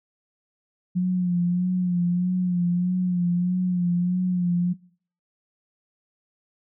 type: tone with vibrato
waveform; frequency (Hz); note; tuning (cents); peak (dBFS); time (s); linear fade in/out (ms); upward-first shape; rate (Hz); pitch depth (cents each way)
sine; 178.7; F3; +40; -19; 0.95-4.74; 20; sine; 1.6; 41
effects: noise-tail reverb RT60 0.5 s tail -21 dB re dry